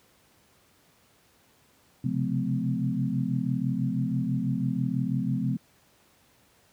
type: tone cluster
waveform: sine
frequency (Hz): 130.2 / 136.3 / 176.3 / 214.9 / 254.2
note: C3 / C#3 / F3 / A3 / C4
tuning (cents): -8 / -29 / +17 / -41 / -50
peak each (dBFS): -31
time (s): 2.04-5.57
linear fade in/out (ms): 5
effects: pink hiss -62 dBFS RMS until 6.72 s + high-pass 80 Hz 12 dB/octave